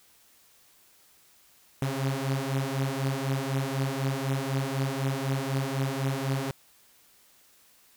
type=beating tone pair; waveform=sawtooth; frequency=133.2 / 137.2 Hz; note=C3 / C#3; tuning=+31 / -17 cents; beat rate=4 Hz; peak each=-26 dBFS; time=1.82-6.51 s; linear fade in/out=2 ms; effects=white hiss -60 dBFS RMS until 7.96 s